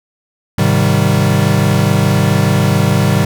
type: chord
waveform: square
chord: Ab major seventh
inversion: none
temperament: equal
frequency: 103.83 / 130.81 / 155.56 / 196 Hz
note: Ab2 / C3 / Eb3 / G3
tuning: 0 / 0 / 0 / 0 cents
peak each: -16 dBFS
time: 0.58-3.25 s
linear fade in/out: 5 ms
effects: none